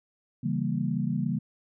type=chord; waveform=sine; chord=C# diminished seventh; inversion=none; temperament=equal; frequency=138.59 / 164.81 / 196 / 233.1 Hz; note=C#3 / E3 / G3 / Bb3; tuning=0 / 0 / 0 / 0 cents; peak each=-31 dBFS; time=0.43-1.39 s; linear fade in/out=10 ms; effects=none